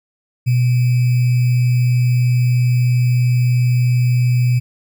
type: tone with sample-and-hold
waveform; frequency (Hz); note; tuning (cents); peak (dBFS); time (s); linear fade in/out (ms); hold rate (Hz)
sine; 123.47; B2; 0; -11; 0.46-4.6; 20; 2450
effects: none